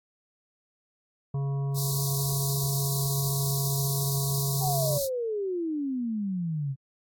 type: harmonic tone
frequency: 138.59 Hz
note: C#3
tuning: in tune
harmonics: 1 / 3 / 5 / 7 / 8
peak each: -26 / -41 / -46 / -49 / -51 dBFS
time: 1.34-4.98 s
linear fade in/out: 5 ms
type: band-stop noise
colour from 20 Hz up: white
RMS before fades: -32 dBFS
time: 1.74-5.09 s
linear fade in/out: 50 ms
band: 170 to 3800 Hz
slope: 96 dB/octave
type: exponential sweep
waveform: sine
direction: down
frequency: 784 to 131 Hz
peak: -27 dBFS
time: 4.6-6.76 s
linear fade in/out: 50 ms
effects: AAC 64 kbps